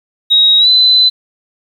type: tone with pitch glide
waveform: sine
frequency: 3796 to 4022 Hz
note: A#7 to B7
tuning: +31 to +31 cents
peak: -5 dBFS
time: 0.3-1.1 s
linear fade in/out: 20 ms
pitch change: +100 cents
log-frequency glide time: 0.59-0.68 s
effects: 7-bit